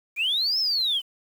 sine linear two-way sweep, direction up then down, 2300 to 5360 to 2952 Hz, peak -20 dBFS, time 0.16-1.02 s, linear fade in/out 50 ms, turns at 0.59 s, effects tanh soft clip ceiling -18 dBFS + 8-bit

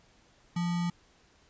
sine tone with sample-and-hold, 173.4 Hz, F3, 12 cents flat, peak -27 dBFS, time 0.56-0.9 s, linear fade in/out 5 ms, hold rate 1050 Hz, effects pink hiss -63 dBFS RMS until 1.49 s + resampled to 16000 Hz

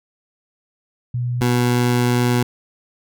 sine / 20% pulse tone pair in turn, 122.3 / 122.3 Hz, B2 / B2, -16 / -16 cents, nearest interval unison, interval 0 cents, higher neither, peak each -19 / -10 dBFS, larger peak second, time 1.14-1.41 / 1.41-2.43 s, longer second, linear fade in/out 5 ms, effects none

